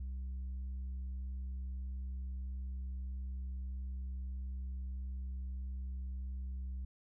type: tone with tanh clipping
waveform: sine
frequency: 64.4 Hz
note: C2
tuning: 27 cents flat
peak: -39 dBFS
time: 0-6.85 s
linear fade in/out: 5 ms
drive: 3 dB
effects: none

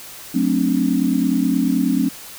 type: chord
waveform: sine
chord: D dominant seventh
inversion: first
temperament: just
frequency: 183.54 / 220.2 / 264.3 / 293.7 Hz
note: F#3 / A3 / C4 / D4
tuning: -14 / +2 / +18 / 0 cents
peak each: -22 / -22 / -18 / -22 dBFS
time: 0.34-2.09 s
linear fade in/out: 10 ms
effects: white hiss -37 dBFS RMS until 2.38 s

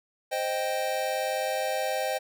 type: chord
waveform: square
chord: C minor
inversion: none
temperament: equal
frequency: 523.3 / 622.3 / 784 Hz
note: C5 / Eb5 / G5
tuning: 0 / 0 / 0 cents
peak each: -32 dBFS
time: 0.31-2.19 s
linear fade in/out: 20 ms
effects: none

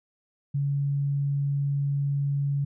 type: tone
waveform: sine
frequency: 141.1 Hz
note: C#3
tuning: 31 cents sharp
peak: -23 dBFS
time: 0.54-2.65 s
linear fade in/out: 10 ms
effects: none

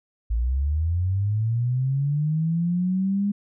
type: linear sweep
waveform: sine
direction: up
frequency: 53.8 to 205.2 Hz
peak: -20 dBFS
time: 0.3-3.32 s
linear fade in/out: 10 ms
effects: none

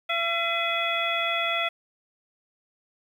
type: harmonic tone with a mistuned harmonic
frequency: 676 Hz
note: E5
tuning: 43 cents sharp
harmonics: 1 / 2 / 3 / 4 / 5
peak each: -30 / -30 / -30 / -30 / -30 dBFS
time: 0.09-1.69 s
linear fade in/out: 10 ms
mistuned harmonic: 4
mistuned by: -120 cents
effects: 9-bit

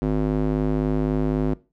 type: tone with band-pass filter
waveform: square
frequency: 51.91 Hz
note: G#1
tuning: in tune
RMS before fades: -22 dBFS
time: 0.02-1.54 s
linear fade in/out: 0 ms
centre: 290 Hz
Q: 1.3
effects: noise-tail reverb RT60 0.3 s tail -20 dB re dry

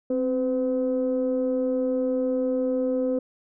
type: tone pair together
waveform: sine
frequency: 261.9 / 508 Hz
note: C4 / B4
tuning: +2 / +49 cents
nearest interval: major seventh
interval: 1147 cents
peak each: -24 / -23 dBFS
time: 0.1-3.19 s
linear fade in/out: 5 ms
effects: tanh soft clip ceiling -16 dBFS

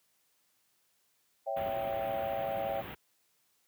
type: chord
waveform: sine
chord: C# diminished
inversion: none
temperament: equal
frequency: 554.4 / 659.3 / 784 Hz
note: C#5 / E5 / G5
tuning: 0 / 0 / 0 cents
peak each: -36 dBFS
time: 1.46-2.82 s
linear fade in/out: 20 ms
type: band-stop noise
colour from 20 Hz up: pink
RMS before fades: -43 dBFS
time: 1.56-2.95 s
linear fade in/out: 10 ms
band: 3300 to 14000 Hz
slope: 48 dB/octave
effects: white hiss -73 dBFS RMS until 3.67 s + high-pass 80 Hz 12 dB/octave

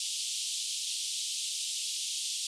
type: band-pass noise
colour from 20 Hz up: pink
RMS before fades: -35 dBFS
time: 0-2.47 s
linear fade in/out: 2 ms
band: 3000 to 9700 Hz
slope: 48 dB/octave
effects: none

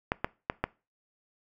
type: clicks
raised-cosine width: 0.5 ms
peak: -11 dBFS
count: 4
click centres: 0.119 / 0.245 / 0.499 / 0.64 s
effects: noise-tail reverb RT60 0.3 s tail -22 dB re dry

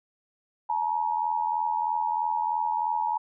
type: tone pair together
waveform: sine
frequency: 862 / 945.1 Hz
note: A5 / A#5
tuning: -36 / +24 cents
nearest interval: major second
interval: 160 cents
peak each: -27 dBFS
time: 0.69-3.18 s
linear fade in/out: 10 ms
effects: none

